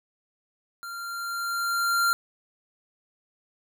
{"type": "tone with level ramp", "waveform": "square", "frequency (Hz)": 1385, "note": "F6", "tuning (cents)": -15, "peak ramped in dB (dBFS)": [-36, -20], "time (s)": [0.83, 2.13], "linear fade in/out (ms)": 0, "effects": []}